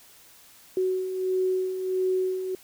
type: beating tone pair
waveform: sine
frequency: 371.5 / 373 Hz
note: F#4 / F#4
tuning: +7 / +14 cents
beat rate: 1.5 Hz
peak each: -32 / -24 dBFS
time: 0.77-2.55 s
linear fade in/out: 2 ms
effects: white hiss -53 dBFS RMS until 2.63 s